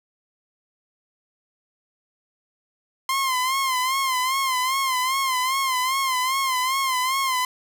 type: tone with vibrato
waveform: sawtooth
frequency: 1046.5 Hz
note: C6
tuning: in tune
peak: -17 dBFS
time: 3.09-7.45 s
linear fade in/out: 2 ms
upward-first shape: sine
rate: 2.5 Hz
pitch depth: 73 cents each way
effects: none